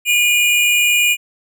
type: tone pair together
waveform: square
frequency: 2438 / 2899 Hz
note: D#7 / F#7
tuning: -36 / -36 cents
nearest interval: minor third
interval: 300 cents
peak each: -13 / -19 dBFS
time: 0.05-1.17 s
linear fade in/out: 50 ms
effects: none